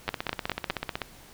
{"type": "two click trains", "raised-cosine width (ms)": 0.3, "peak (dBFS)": [-10, -13], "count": [4, 16], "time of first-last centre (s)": [[0.09, 0.7], [0.08, 1.018]], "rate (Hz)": [4.92, 16], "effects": ["pink hiss -51 dBFS RMS until 1.33 s"]}